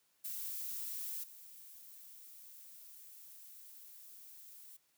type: noise with level steps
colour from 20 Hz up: violet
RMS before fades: -42 / -55 dBFS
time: 0.24-4.77 s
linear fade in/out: 10 ms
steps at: 1.23 s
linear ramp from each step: 10 ms
effects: white hiss -75 dBFS RMS until 4.97 s + high-pass 100 Hz 12 dB/octave